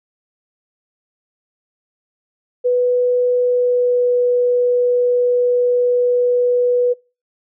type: tone with pitch glide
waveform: sine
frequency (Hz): 493.9 to 490.8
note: B4 to B4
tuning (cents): 0 to -11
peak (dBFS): -12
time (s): 2.64-6.94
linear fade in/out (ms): 20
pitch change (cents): -11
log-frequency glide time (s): 3.37-4.13
effects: noise-tail reverb RT60 0.3 s tail -23 dB re dry